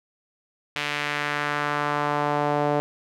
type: tone with band-pass filter sweep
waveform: sawtooth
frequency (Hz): 146.83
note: D3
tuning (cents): 0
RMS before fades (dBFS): -25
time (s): 0.76-2.8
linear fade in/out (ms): 0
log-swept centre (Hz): 2600 to 620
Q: 1.5
effects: none